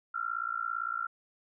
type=tone with amplitude modulation; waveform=sine; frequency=1369 Hz; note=F6; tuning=35 cents flat; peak=-27 dBFS; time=0.14-1.07 s; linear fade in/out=10 ms; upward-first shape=sine; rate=57.7 Hz; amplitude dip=100%; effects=none